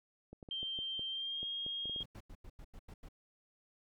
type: clicks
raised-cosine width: 2 ms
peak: -36 dBFS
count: 12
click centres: 0.33 / 0.428 / 0.488 / 0.63 / 0.789 / 0.994 / 1.43 / 1.664 / 1.856 / 1.896 / 1.962 / 2.006 s
type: tone with pitch glide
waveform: sine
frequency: 3147 to 3250 Hz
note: G7 to G#7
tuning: +6 to -38 cents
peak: -37 dBFS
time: 0.51-2.03 s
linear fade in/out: 2 ms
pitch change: +56 cents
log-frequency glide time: 1.1-1.44 s
type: noise bursts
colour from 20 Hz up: brown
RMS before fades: -50 dBFS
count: 8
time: 2-3.087 s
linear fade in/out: 5 ms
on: 58 ms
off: 89 ms
effects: none